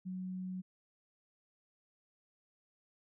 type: tone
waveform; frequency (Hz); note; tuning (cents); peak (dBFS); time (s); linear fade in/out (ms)
sine; 185; F#3; 0; -38; 0.05-0.62; 20
effects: none